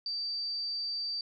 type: tone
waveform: sine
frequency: 4646 Hz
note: D8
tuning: 20 cents flat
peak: -32 dBFS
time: 0.06-1.21 s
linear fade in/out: 2 ms
effects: none